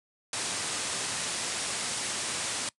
white low-pass noise, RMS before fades -33 dBFS, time 0.33-2.69 s, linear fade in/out 2 ms, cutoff 9900 Hz, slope 96 dB/octave, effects noise-tail reverb RT60 0.1 s tail -22 dB re dry + high-pass 100 Hz 12 dB/octave

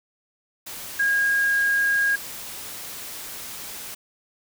sine tone in noise, 1631 Hz, G#6, 32 cents flat, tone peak -18 dBFS, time 0.99-2.16 s, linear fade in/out 10 ms, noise white, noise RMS -36 dBFS, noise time 0.66-3.95 s, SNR +15 dB, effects none

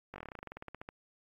slowing click train, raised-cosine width 0.5 ms, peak -28 dBFS, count 19, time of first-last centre 0.14-0.889 s, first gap 20 ms, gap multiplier 1.08, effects AAC 48 kbps

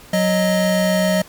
square tone pair together, 185.01 / 622.3 Hz, F#3 / D#5, 0 / 0 cents, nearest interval octave + major sixth, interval 2100 cents, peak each -18 dBFS, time 0.13-1.22 s, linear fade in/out 5 ms, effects pink hiss -43 dBFS RMS until 1.28 s + MP3 96 kbps

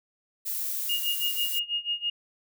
violet noise, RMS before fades -31 dBFS, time 0.45-1.6 s, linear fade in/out 20 ms
sine tone with tremolo, 2851 Hz, F7, 35 cents sharp, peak -24 dBFS, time 0.89-2.1 s, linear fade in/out 5 ms, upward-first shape sine, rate 6.1 Hz, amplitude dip 90%
effects none

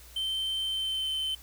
triangle tone with pitch glide, 3105 to 3075 Hz, G7 to G7, -17 to -34 cents, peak -27 dBFS, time 0.16-1.35 s, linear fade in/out 5 ms, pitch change -17 cents, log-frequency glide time 0.66-1.09 s, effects added 60 Hz sine -51 dBFS peak until 1.42 s + white hiss -53 dBFS RMS until 1.42 s

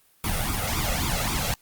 pink noise with flanger, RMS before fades -26 dBFS, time 0.24-1.54 s, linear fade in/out 2 ms, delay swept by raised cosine 0.84 to 1.53 ms, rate 3.7 Hz, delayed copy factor +0.85, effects white hiss -61 dBFS RMS until 1.61 s + Opus 32 kbps

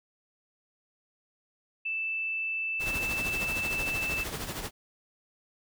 sine tone, 2643 Hz, E7, 4 cents sharp, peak -29 dBFS, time 1.85-4.24 s, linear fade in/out 10 ms
pink noise with tremolo, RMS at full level -34 dBFS, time 2.79-4.71 s, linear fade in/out 50 ms, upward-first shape sine, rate 13 Hz, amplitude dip 55%
effects none

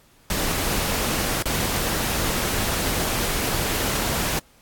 pink noise with dropouts, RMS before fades -24 dBFS, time 0.3-4.39 s, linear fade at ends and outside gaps 1 ms, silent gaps 1.424-1.456 s, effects pink hiss -56 dBFS RMS until 4.61 s + AAC 64 kbps

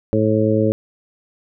harmonic tone, 108.6 Hz, A2, 22 cents flat, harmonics 1 / 2 / 3 / 4 / 5, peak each -20 / -20 / -20 / -20 / -20 dBFS, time 0.13-0.72 s, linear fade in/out 0 ms, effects none

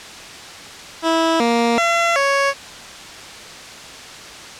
15% pulse tone with pitch steps, 327.1 / 234.2 / 679 / 555 Hz, E4 / A#3 / F5 / C#5, -13 / +8 / -49 / +2 cents, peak -8 dBFS, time 1.02-2.54 s, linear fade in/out 50 ms, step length 380 ms, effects white hiss -35 dBFS RMS until 4.59 s + low-pass 6000 Hz 12 dB/octave

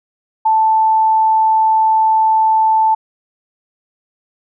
sine tone, 880 Hz, A5, in tune, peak -9 dBFS, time 0.45-2.95 s, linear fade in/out 10 ms, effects none

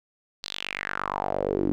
sawtooth tone with band-pass filter sweep, 48.67 Hz, G1, 12 cents flat, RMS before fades -29 dBFS, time 0.43-1.72 s, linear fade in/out 0 ms, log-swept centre 4500 to 280 Hz, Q 4.5, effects none

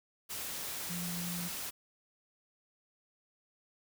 sine tone in noise, 174.61 Hz, F3, in tune, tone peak -38 dBFS, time 0.89-1.49 s, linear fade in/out 20 ms, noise white, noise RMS -40 dBFS, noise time 0.29-1.71 s, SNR -1 dB, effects none

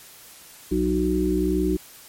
harmonic tone with a mistuned harmonic, 61.74 Hz, B1, in tune, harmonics 1 / 3 / 5 / 6, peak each -27 / -26 / -23 / -24 dBFS, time 0.71-1.77 s, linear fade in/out 10 ms, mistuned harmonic 1, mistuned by +15 cents, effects white hiss -46 dBFS RMS until 2.08 s + MP3 64 kbps

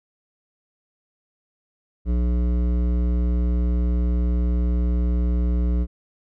sine tone with hard clipping, 60 Hz, B1, 49 cents flat, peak -20 dBFS, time 2.05-5.87 s, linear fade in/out 50 ms, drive 13 dB, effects none

